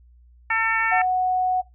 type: harmonic tone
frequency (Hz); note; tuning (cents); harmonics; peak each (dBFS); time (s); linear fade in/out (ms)
448.9; A4; +35; 2 / 3 / 4 / 5 / 6; -26 / -26 / -23 / -25 / -34; 0.5-1.02; 5
type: tone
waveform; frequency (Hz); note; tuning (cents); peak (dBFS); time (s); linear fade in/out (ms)
sine; 738; F#5; -5; -18; 0.91-1.62; 20
effects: noise-tail reverb RT60 0.2 s tail -22 dB re dry + added 60 Hz sine -49 dBFS peak until 1.74 s